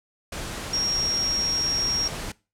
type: tone in noise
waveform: sine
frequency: 5588 Hz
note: F8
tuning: in tune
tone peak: -22 dBFS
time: 0.73-2.08 s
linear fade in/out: 5 ms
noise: pink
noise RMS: -33 dBFS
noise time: 0.32-2.32 s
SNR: +8 dB
effects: noise-tail reverb RT60 0.3 s tail -22 dB re dry + low-pass 10000 Hz 12 dB/octave